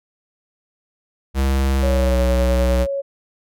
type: tone with pitch glide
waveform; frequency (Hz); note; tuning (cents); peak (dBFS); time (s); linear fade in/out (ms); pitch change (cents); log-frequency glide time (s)
square; 67.2 to 62.7; C2 to B1; +47 to +27; -16; 1.34-2.87; 50; -120; 1.79-2.19
type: tone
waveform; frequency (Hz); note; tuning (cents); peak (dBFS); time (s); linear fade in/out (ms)
sine; 554.4; C#5; 0; -20; 1.82-3.02; 20
effects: none